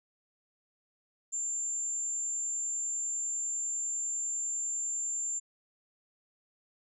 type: tone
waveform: sine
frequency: 7270 Hz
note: A#8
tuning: 44 cents flat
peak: -31 dBFS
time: 1.32-5.4 s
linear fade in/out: 20 ms
effects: none